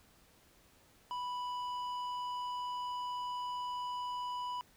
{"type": "tone with tanh clipping", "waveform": "sine", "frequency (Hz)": 987.8, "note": "B5", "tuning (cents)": 0, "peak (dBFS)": -38, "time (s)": [1.11, 4.61], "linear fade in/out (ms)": 0, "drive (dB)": 10, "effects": ["pink hiss -65 dBFS RMS until 4.76 s"]}